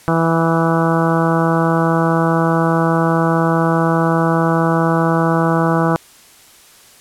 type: harmonic tone with a mistuned harmonic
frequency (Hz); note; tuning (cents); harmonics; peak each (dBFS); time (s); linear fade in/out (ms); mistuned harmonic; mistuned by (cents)
164.81; E3; 0; 1 / 2 / 3 / 4 / 5 / 6 / 7 / 8 / 9; -16 / -19 / -21 / -22 / -23 / -24 / -24 / -25 / -26; 0.08-5.96; 0; 8; -21
effects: white hiss -45 dBFS RMS until 7 s + low-pass 12000 Hz 12 dB/octave